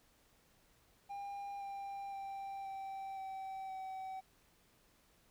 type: tone with pitch steps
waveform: triangle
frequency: 802 / 793.7 / 785.5 / 777.4 / 769.3 / 761.4 Hz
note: G5 / G5 / G5 / G5 / G5 / F#5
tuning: +39 / +21 / +3 / -15 / -33 / +49 cents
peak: -40 dBFS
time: 1.09-4.21 s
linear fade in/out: 20 ms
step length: 520 ms
effects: pink hiss -70 dBFS RMS until 5.3 s